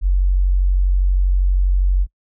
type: tone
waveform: sine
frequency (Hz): 46.25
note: F#1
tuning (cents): 0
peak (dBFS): -12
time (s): 0.01-2.07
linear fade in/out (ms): 50
effects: noise-tail reverb RT60 0.1 s tail -26 dB re dry